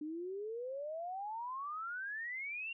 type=exponential sweep; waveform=sine; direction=up; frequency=295.6 to 2794 Hz; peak=-39 dBFS; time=0.01-2.73 s; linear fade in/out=5 ms; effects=none